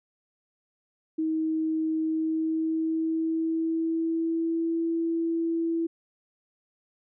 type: tone with pitch glide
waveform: sine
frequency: 317.4 to 331.3 Hz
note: D#4 to E4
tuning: +35 to +9 cents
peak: -24 dBFS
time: 1.18-5.87 s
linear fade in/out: 10 ms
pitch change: +74 cents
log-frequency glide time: 2.01-4.83 s
effects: none